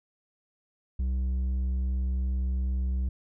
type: tone with low-pass filter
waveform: square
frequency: 64.1 Hz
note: C2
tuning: 35 cents flat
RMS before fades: -28 dBFS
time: 0.99-3.09 s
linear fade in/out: 5 ms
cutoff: 140 Hz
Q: 0.72
effects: none